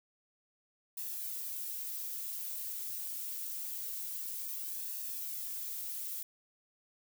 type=noise with flanger; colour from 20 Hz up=violet; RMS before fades=-40 dBFS; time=0.97-6.23 s; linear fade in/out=5 ms; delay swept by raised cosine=1.1 to 5 ms; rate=0.25 Hz; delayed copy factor=+0.5; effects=none